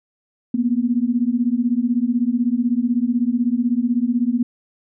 sine beating tone pair, 233.1 / 249.1 Hz, A#3 / B3, 0 / +15 cents, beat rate 16 Hz, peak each -19 dBFS, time 0.54-4.43 s, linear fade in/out 5 ms, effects none

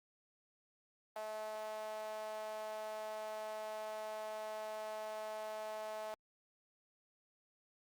sawtooth tone with high-pass filter, 215.8 Hz, A3, 33 cents flat, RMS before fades -44 dBFS, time 1.16-6.14 s, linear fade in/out 0 ms, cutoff 710 Hz, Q 7.6, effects Opus 24 kbps

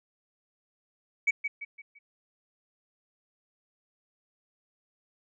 sine tone with echo, 2269 Hz, C#7, 40 cents sharp, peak -19 dBFS, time 1.27-1.31 s, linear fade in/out 10 ms, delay 170 ms, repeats 4, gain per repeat -8 dB, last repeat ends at 1.99 s, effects tanh soft clip ceiling -18 dBFS

